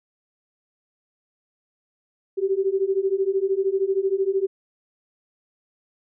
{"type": "beating tone pair", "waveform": "sine", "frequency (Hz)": [380, 393], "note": ["F#4", "G4"], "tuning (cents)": [46, 4], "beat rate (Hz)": 13, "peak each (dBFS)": [-23, -22], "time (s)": [2.37, 4.47], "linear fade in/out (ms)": 20, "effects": []}